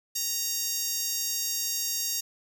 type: tone with high-pass filter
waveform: 10% pulse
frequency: 933 Hz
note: A#5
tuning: 1 cent sharp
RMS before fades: -30 dBFS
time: 0.15-2.21 s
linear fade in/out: 10 ms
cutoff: 7200 Hz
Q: 1.6
effects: none